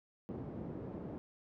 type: band-pass noise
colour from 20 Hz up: pink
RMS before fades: -44 dBFS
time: 0.29-1.18 s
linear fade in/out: 0 ms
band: 130 to 420 Hz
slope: 12 dB/octave
effects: none